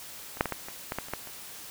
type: clicks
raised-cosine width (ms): 0.5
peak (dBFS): -26 / -7 / -15 / -15 / -24 / -16 / -15 / -29 / -15 / -28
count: 10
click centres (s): 0.371 / 0.409 / 0.457 / 0.523 / 0.685 / 0.921 / 0.986 / 1.085 / 1.136 / 1.273
effects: white hiss -44 dBFS RMS until 1.7 s